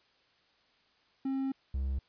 triangle tone pair in turn, 268.2 / 67.05 Hz, C4 / C2, +43 / +43 cents, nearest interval 2 octaves, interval 2400 cents, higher first, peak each -28 dBFS, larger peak neither, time 1.25-1.52 / 1.74-1.99 s, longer first, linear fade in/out 5 ms, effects white hiss -68 dBFS RMS until 2.08 s + resampled to 11025 Hz

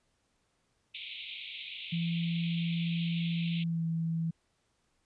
white band-pass noise, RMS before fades -43 dBFS, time 0.94-3.64 s, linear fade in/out 10 ms, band 2200 to 3800 Hz, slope 96 dB/octave
sine tone with pitch glide, 168.6 to 164.37 Hz, E3 to E3, +39 to -5 cents, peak -29 dBFS, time 1.92-4.31 s, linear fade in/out 10 ms, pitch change -44 cents, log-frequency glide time 3.58-3.85 s
effects pink hiss -75 dBFS RMS until 5.05 s + resampled to 22050 Hz

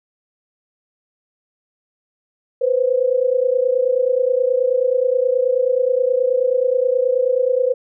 sine tone pair together, 493.9 / 523.3 Hz, B4 / C5, 0 / 0 cents, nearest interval minor second, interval 100 cents, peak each -17 dBFS, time 2.61-7.74 s, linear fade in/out 10 ms, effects none

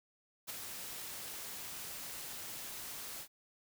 white noise with ADSR envelope, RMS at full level -40 dBFS, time 0.47-3.28 s, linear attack 27 ms, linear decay 13 ms, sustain -5 dB, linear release 73 ms, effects none

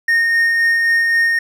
triangle tone with tremolo, 1844 Hz, A#6, 19 cents flat, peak -9 dBFS, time 0.08-1.39 s, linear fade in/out 5 ms, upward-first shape sine, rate 3.8 Hz, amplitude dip 25%, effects none

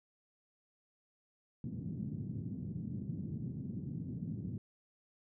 pink band-pass noise, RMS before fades -41 dBFS, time 1.64-4.58 s, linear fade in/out 2 ms, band 110 to 240 Hz, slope 24 dB/octave, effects none

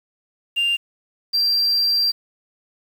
sine tone pair in turn, 2794 / 4721 Hz, F7 / D8, 0 / +8 cents, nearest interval major sixth, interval 908 cents, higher second, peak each -15 / -13 dBFS, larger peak second, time 0.56-0.77 / 1.33-2.12 s, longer second, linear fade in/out 20 ms, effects tanh soft clip ceiling -15 dBFS + 7-bit

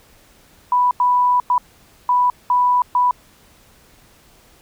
sine tone bursts at uneven times, 987.8 Hz, B5, in tune, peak -12 dBFS, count 6, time 0.72-0.91 / 1-1.4 / 1.5-1.58 / 2.09-2.3 / 2.5-2.82 / 2.95-3.11 s, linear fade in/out 2 ms, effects pink hiss -51 dBFS RMS until 4.61 s

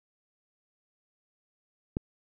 click, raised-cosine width 3 ms, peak -16 dBFS, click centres 1.969 s, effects none

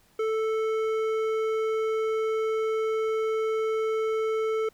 sine tone with hard clipping, 440 Hz, A4, in tune, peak -26 dBFS, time 0.19-4.69 s, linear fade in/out 5 ms, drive 10 dB, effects pink hiss -62 dBFS RMS until 4.73 s

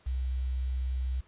sine tone with quantisation, 64 Hz, C2, 38 cents flat, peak -28 dBFS, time 0.06-1.21 s, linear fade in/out 10 ms, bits 9, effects pink hiss -63 dBFS RMS until 1.27 s + resampled to 8000 Hz

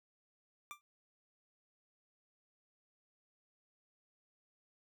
25% pulse tone with exponential decay, 1181 Hz, D6, 9 cents sharp, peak -37 dBFS, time 0.71-0.81 s, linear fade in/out 0 ms, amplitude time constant 21 ms, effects none

